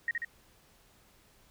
sine tone with echo, 1875 Hz, A#6, 10 cents sharp, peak -27 dBFS, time 0.08-0.11 s, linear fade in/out 2 ms, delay 69 ms, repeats 2, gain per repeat -3 dB, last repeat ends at 0.248 s, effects pink hiss -63 dBFS RMS until 1.5 s

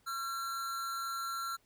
square tone with amplitude modulation, 1361 Hz, F6, 45 cents flat, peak -34 dBFS, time 0.06-1.57 s, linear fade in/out 20 ms, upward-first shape sine, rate 270 Hz, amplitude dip 50%, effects pink hiss -71 dBFS RMS until 1.65 s

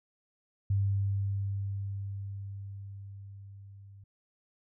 sine tone with level ramp, 99 Hz, G2, 18 cents sharp, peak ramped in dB -24 to -49 dBFS, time 0.7-4.04 s, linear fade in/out 5 ms, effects none

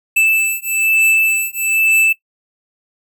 square beating tone pair, 2637 / 2638.1 Hz, E7 / E7, 0 / +1 cents, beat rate 1.1 Hz, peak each -16 / -16 dBFS, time 0.16-2.13 s, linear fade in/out 10 ms, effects noise-tail reverb RT60 0.1 s tail -18 dB re dry

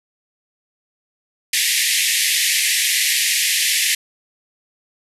pink band-pass noise, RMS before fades -18 dBFS, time 1.53-3.95 s, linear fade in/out 5 ms, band 1800 to 13000 Hz, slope 96 dB/octave, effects none

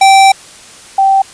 square / sine tone pair in turn, 778 / 778 Hz, G5 / G5, -13 / -13 cents, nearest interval unison, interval 0 cents, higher neither, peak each -3 / -5 dBFS, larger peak first, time 0.01-0.32 / 0.98-1.22 s, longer first, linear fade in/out 5 ms, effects white hiss -35 dBFS RMS until 1.33 s + resampled to 22050 Hz

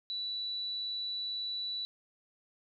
sine tone, 3951 Hz, B7, in tune, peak -34 dBFS, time 0.1-1.85 s, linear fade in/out 0 ms, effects none

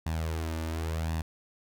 sawtooth tone with flanger, 80.7 Hz, E2, 36 cents flat, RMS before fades -32 dBFS, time 0.06-1.22 s, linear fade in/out 5 ms, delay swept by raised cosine 1.1 to 3.4 ms, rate 0.92 Hz, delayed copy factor +0.6, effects none

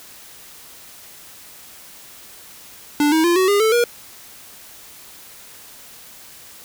square tone with pitch steps, 293.7 / 318.4 / 345.3 / 374.3 / 405.9 / 440.1 / 477.1 Hz, D4 / D#4 / F4 / F#4 / G#4 / A4 / A#4, 0 / +40 / -20 / +20 / -40 / 0 / +40 cents, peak -14 dBFS, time 3-3.84 s, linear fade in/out 2 ms, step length 120 ms, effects white hiss -42 dBFS RMS until 6.64 s

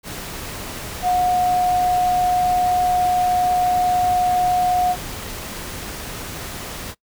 sine tone in noise, 724 Hz, F#5, 38 cents flat, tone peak -15 dBFS, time 1.02-4.96 s, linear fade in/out 50 ms, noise pink, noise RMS -31 dBFS, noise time 0.03-6.95 s, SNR +13 dB, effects noise-tail reverb RT60 0.1 s tail -22 dB re dry

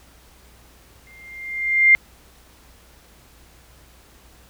sine tone with exponential growth, 2100 Hz, C7, 6 cents sharp, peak -7 dBFS, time 1.07-1.95 s, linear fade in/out 0 ms, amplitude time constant 190 ms, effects added 60 Hz sine -52 dBFS peak until 4.49 s + pink hiss -52 dBFS RMS until 4.49 s

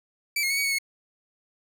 sawtooth tone with pitch steps, 2315 / 2154 / 2218 / 2252 / 2216 / 2187 Hz, D7 / C7 / C#7 / C#7 / C#7 / C#7, -25 / +50 / 0 / +27 / -1 / -24 cents, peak -20 dBFS, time 0.36-0.786 s, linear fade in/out 5 ms, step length 71 ms, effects none

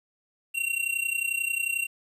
square tone with amplitude modulation, 2745 Hz, F7, 31 cents flat, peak -23 dBFS, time 0.54-1.87 s, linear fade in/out 20 ms, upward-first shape sine, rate 31.2 Hz, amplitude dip 80%, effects resampled to 32000 Hz + 10-bit

